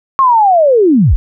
sine linear sweep, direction down, 1097 to 30.77 Hz, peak -5 dBFS, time 0.19-1.16 s, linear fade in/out 0 ms, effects none

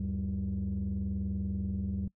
sine tone cluster, 75.1 / 95.7 / 195.2 Hz, D2 / G2 / G3, +39 / -41 / -7 cents, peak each -34 / -36 / -32 dBFS, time 0-2.08 s, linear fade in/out 5 ms, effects noise-tail reverb RT60 0.1 s tail -23 dB re dry + tanh soft clip ceiling -26 dBFS

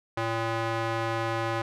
square tone with band-pass filter, 113.9 Hz, A#2, 40 cents flat, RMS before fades -29 dBFS, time 0.17-1.62 s, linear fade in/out 5 ms, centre 1100 Hz, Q 0.72, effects none

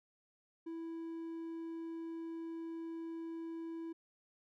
triangle tone, 329.6 Hz, E4, in tune, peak -39 dBFS, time 0.66-3.93 s, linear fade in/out 10 ms, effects none

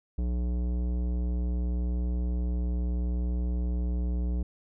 sine tone with tanh clipping, 60.4 Hz, B1, 38 cents flat, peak -28 dBFS, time 0.18-4.43 s, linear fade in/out 5 ms, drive 15 dB, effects none

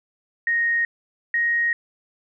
sine tone pair in turn, 1864.7 / 1875.4 Hz, A#6 / A#6, 0 / +10 cents, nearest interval unison, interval 10 cents, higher second, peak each -18 dBFS, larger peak neither, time 0.47-0.85 / 1.34-1.73 s, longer second, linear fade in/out 2 ms, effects none

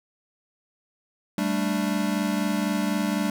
square chord, G suspended second, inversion none, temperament equal, 196 / 220 / 293.7 Hz, G3 / A3 / D4, 0 / 0 / 0 cents, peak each -27 / -29 / -29 dBFS, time 1.38-3.3 s, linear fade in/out 2 ms, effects none

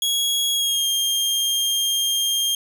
sawtooth tone with pitch glide, 3322 to 3209 Hz, G#7 to G7, 0 to +40 cents, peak -16 dBFS, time 0.02-2.55 s, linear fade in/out 2 ms, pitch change -60 cents, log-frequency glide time 0.52-0.87 s, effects none

